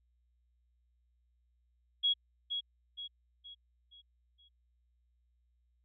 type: tone with echo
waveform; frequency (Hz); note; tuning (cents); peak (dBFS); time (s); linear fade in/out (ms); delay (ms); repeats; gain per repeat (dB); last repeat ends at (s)
sine; 3322; G#7; 0; -26; 2.03-2.14; 20; 470; 5; -7; 4.49
effects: added 60 Hz sine -70 dBFS peak until 5.84 s